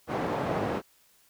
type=band-pass noise; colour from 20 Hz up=white; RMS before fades=-30 dBFS; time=0.07-0.82 s; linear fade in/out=50 ms; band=110 to 710 Hz; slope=12 dB/octave; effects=white hiss -63 dBFS RMS until 1.29 s